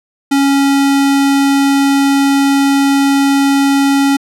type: tone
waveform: square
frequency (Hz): 277.2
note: C#4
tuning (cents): 0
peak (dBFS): -9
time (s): 0.31-4.17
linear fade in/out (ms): 10
effects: low-pass 12000 Hz 12 dB/octave